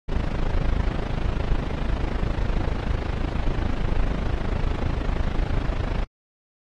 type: noise with amplitude modulation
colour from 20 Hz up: brown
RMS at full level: -20 dBFS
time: 0.08-6.05 s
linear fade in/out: 20 ms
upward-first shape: sine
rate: 26.6 Hz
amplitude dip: 75%
effects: low-pass 4000 Hz 12 dB/octave + AAC 32 kbps